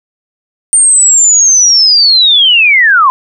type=linear sweep; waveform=sine; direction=down; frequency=8870 to 996 Hz; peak=-3 dBFS; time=0.73-3.1 s; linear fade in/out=0 ms; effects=none